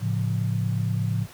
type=chord; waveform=sine; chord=A augmented; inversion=none; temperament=equal; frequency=110 / 138.59 / 174.61 Hz; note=A2 / C#3 / E#3; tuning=0 / 0 / 0 cents; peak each=-24 / -29 / -29 dBFS; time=0-1.27 s; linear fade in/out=50 ms; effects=pink hiss -47 dBFS RMS until 1.33 s